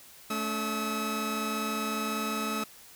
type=tone cluster; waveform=sawtooth; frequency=218 / 283.4 / 1288 Hz; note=A3 / C#4 / E6; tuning=-16 / +38 / -41 cents; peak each=-29 / -35 / -29 dBFS; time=0.3-2.64 s; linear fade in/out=5 ms; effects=white hiss -52 dBFS RMS until 2.95 s